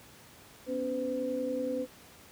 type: tone cluster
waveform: sine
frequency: 249.9 / 280.5 / 508 Hz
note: B3 / C#4 / B4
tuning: +21 / +21 / +49 cents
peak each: -37 / -36 / -32 dBFS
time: 0.66-1.87 s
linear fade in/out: 50 ms
effects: pink hiss -54 dBFS RMS until 2.31 s + high-pass 80 Hz 12 dB/octave